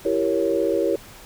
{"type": "chord", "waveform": "sine", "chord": "E diminished seventh", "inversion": "none", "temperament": "equal with one note detuned", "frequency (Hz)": [334, 392, 466.2, 554.4], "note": ["E4", "G4", "Bb4", "Db5"], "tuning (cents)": [23, 0, 0, 0], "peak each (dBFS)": -24, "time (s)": [0.05, 0.96], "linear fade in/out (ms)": 5, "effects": ["pink hiss -44 dBFS RMS until 1.25 s"]}